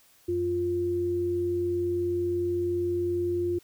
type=tone pair together; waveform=sine; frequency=92.8 / 350 Hz; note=F#2 / F4; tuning=+6 / +4 cents; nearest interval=octave + major seventh; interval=2298 cents; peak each=-35 / -25 dBFS; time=0.28-3.59 s; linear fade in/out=10 ms; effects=white hiss -60 dBFS RMS until 3.63 s